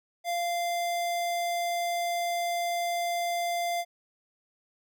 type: tone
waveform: square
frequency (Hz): 693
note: F5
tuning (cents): -14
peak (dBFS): -28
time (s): 0.24-3.85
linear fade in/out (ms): 50
effects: none